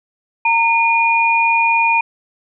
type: tone pair together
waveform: sine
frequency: 919.2 / 2439 Hz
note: A#5 / D#7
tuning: -25 / -35 cents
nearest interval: octave + perfect fourth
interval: 1690 cents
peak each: -14 dBFS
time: 0.45-2.01 s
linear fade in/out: 5 ms
effects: none